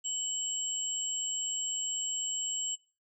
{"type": "tone pair together", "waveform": "sine", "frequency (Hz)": [2991, 7602], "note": ["F#7", "A#8"], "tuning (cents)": [18, 33], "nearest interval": "octave + major third", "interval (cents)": 1615, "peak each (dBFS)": [-37, -33], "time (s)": [0.04, 2.76], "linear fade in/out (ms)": 20, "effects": ["noise-tail reverb RT60 0.3 s tail -19 dB re dry"]}